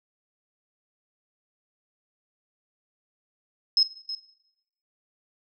sine tone with echo, 5160 Hz, E8, 38 cents flat, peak -16 dBFS, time 3.77-3.83 s, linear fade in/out 2 ms, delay 320 ms, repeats 1, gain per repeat -13 dB, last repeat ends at 4.15 s, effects noise-tail reverb RT60 0.9 s tail -18 dB re dry

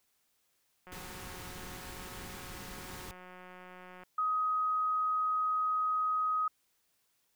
click train, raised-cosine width 0.5 ms, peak -36 dBFS, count 577, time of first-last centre 0.87-4.035 s, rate 182 Hz
pink band-stop noise, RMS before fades -46 dBFS, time 0.92-3.11 s, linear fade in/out 0 ms, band 480 to 750 Hz, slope 96 dB/octave
sine tone, 1258 Hz, D#6, 19 cents sharp, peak -28 dBFS, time 4.18-6.48 s, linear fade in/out 5 ms
effects white hiss -75 dBFS RMS until 7.35 s

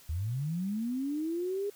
sine linear sweep, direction up, 72.3 to 413.5 Hz, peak -30 dBFS, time 0.09-1.7 s, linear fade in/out 5 ms, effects white hiss -57 dBFS RMS until 1.75 s

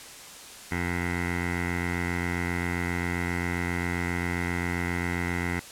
15% pulse tone with low-pass filter, 87.5 Hz, F2, 4 cents sharp, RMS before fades -29 dBFS, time 0.71-5.6 s, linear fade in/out 10 ms, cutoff 2000 Hz, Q 6.2, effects white hiss -44 dBFS RMS until 5.71 s + low-pass 10000 Hz 12 dB/octave

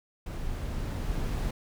brown noise with level ramp, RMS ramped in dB -35 to -29 dBFS, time 0.26-1.51 s, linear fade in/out 5 ms, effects none

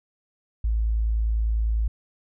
sine tone, 55 Hz, A1, in tune, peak -20 dBFS, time 0.64-1.88 s, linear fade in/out 5 ms, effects none

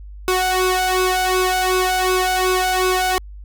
sawtooth tone with flanger, 370 Hz, F#4, in tune, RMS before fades -18 dBFS, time 0.28-3.18 s, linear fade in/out 0 ms, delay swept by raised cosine 0.79 to 1.38 ms, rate 2.7 Hz, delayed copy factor +0.8, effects added 50 Hz sine -33 dBFS peak until 3.44 s

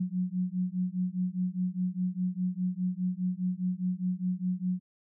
sine beating tone pair, 179.9 / 184.8 Hz, F#3 / F#3, -48 / -2 cents, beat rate 4.9 Hz, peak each -31 dBFS, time 0-4.8 s, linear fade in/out 10 ms, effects none

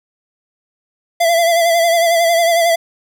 square tone with vibrato, 675 Hz, E5, 41 cents sharp, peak -11 dBFS, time 1.2-2.76 s, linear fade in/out 10 ms, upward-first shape sine, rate 11 Hz, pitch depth 45 cents each way, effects none

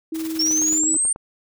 sine tone with pitch glide, 320.9 to 311.4 Hz, E4 to D#4, -46 to +2 cents, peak -24 dBFS, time 0.12-0.97 s, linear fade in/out 5 ms, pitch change -52 cents, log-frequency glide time 0.35-0.58 s
white noise with tremolo, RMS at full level -34 dBFS, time 0.14-0.79 s, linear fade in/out 20 ms, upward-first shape sine, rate 19 Hz, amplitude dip 65%
sine linear sweep, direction up, 5370 to 8870 Hz, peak -17 dBFS, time 0.39-1.13 s, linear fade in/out 5 ms
click train, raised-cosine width 1 ms, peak -23 dBFS, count 7, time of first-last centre 0.51-1.161 s, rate 9.22 Hz
effects none

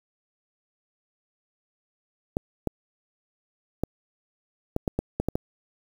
clicks, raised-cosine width 2 ms, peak -11 dBFS, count 9, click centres 2.369 / 2.673 / 3.836 / 4.764 / 4.878 / 4.99 / 5.2 / 5.286 / 5.355 s, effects 7-bit

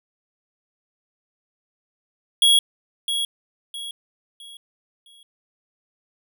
square tone with echo, 3322 Hz, G#7, in tune, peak -13 dBFS, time 2.42-2.59 s, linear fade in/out 2 ms, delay 660 ms, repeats 4, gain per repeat -9 dB, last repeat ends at 5.23 s, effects none

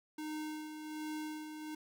square tone with tremolo, 307.5 Hz, D#4, 20 cents flat, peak -39 dBFS, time 0.18-1.75 s, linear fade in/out 5 ms, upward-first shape sine, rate 1.3 Hz, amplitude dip 50%, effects 11-bit

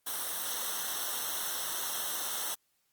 white noise with comb filter, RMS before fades -35 dBFS, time 0.06-2.55 s, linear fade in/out 10 ms, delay 0.42 ms, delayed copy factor -0.8, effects white hiss -75 dBFS RMS until 2.92 s + Opus 32 kbps

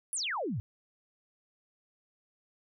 sine exponential sweep, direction down, 11175 to 91.9 Hz, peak -31 dBFS, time 0.13-0.6 s, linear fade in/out 0 ms, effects none

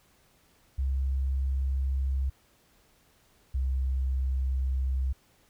sine tone pair in turn, 66.8 / 65.5 Hz, C2 / C2, +36 / +2 cents, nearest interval unison, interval 34 cents, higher first, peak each -25 dBFS, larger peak neither, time 0.78-2.3 / 3.54-5.13 s, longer second, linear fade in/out 10 ms, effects pink hiss -64 dBFS RMS until 5.49 s

